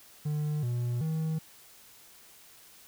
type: tone with pitch steps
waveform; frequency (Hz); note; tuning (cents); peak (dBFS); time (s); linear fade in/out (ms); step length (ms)
triangle; 150.1 / 121 / 158.9; D3 / B2 / D#3; +38 / -35 / +37; -26; 0.25-1.39; 10; 380
effects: white hiss -55 dBFS RMS until 2.87 s